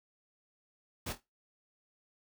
pink noise with echo, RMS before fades -38 dBFS, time 1.06-1.13 s, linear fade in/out 10 ms, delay 25 ms, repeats 3, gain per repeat -10 dB, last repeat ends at 1.205 s, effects noise-tail reverb RT60 0.2 s tail -17 dB re dry

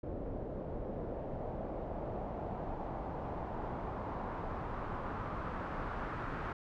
pink noise with low-pass filter sweep, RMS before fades -40 dBFS, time 0.03-6.53 s, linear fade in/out 5 ms, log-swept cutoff 510 to 1400 Hz, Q 2, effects none

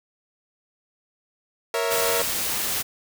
sawtooth chord, A# diminished, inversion none, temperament equal, 466.2 / 554.4 / 659.3 Hz, A#4 / C#5 / E5, 0 / 0 / 0 cents, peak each -21 / -25 / -24 dBFS, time 1.74-2.22 s, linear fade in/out 2 ms
white noise, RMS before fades -26 dBFS, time 1.9-2.83 s, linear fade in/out 20 ms
effects none

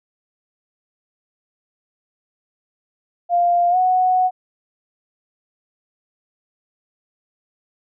sine tone with pitch glide, 698.5 to 738.3 Hz, F5 to F#5, 0 to -4 cents, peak -13 dBFS, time 3.29-4.31 s, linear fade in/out 50 ms, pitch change +96 cents, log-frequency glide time 3.7-3.77 s, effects none

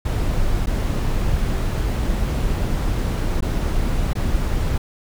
brown noise with dropouts, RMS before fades -20 dBFS, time 0.05-4.78 s, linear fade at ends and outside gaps 5 ms, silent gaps 0.66-0.669 / 3.407-3.423 / 4.133-4.152 s, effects none

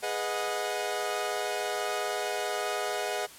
sawtooth chord, G# minor seventh, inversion none, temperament equal with one note detuned, 415.3 / 493.9 / 622.3 / 728.5 Hz, G#4 / B4 / D#5 / F#5, 0 / 0 / 0 / -27 cents, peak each -31 / -34 / -31 / -30 dBFS, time 0.02-3.27 s, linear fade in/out 20 ms, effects white hiss -49 dBFS RMS until 3.38 s + low-pass 12000 Hz 12 dB/octave

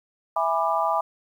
sine chord, E dominant seventh, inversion none, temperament just, 659.3 / 824.1 / 988.9 / 1186.7 Hz, E5 / G#5 / B5 / D6, 0 / -14 / +2 / +18 cents, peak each -26 dBFS, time 0.36-1.01 s, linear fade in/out 5 ms, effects 9-bit

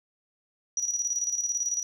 sine tone with tremolo, 5820 Hz, F#8, 29 cents flat, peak -24 dBFS, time 0.77-1.83 s, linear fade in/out 2 ms, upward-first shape square, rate 18 Hz, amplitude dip 60%, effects none

